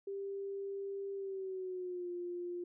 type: tone with pitch glide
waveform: sine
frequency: 395.1 to 352 Hz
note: G4 to F4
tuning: +14 to +14 cents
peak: -38 dBFS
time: 0.07-2.64 s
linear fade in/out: 5 ms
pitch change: -200 cents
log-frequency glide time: 1.14-2.1 s
effects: none